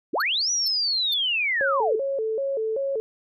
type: linear two-way sweep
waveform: sine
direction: up then down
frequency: 196 to 5920 to 353.6 Hz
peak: -21 dBFS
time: 0.13-1.96 s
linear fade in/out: 10 ms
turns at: 0.51 s
type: tone bursts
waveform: square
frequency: 4352 Hz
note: C#8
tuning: 33 cents flat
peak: -28 dBFS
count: 3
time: 0.2-1.14 s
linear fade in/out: 2 ms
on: 20 ms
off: 440 ms
type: tone with vibrato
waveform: sine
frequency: 491.9 Hz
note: B4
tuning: 7 cents flat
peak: -23 dBFS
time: 1.61-3 s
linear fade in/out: 0 ms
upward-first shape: square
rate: 2.6 Hz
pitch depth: 190 cents each way
effects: none